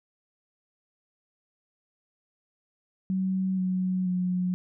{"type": "tone with pitch steps", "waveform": "sine", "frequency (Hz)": [188.6, 184.93, 181.34], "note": ["F#3", "F#3", "F#3"], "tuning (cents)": [33, -1, -35], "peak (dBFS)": -24, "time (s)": [3.1, 4.54], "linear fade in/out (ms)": 0, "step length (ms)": 480, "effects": []}